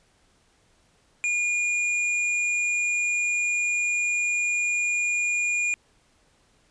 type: tone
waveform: square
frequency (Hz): 2430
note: D#7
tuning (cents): -42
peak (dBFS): -23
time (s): 1.24-5.74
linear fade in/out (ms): 0
effects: pink hiss -63 dBFS RMS until 6.7 s + resampled to 22050 Hz